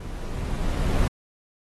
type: noise with level ramp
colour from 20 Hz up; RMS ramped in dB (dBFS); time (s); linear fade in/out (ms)
brown; -34 to -20; 0-1.08; 5
effects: AAC 32 kbps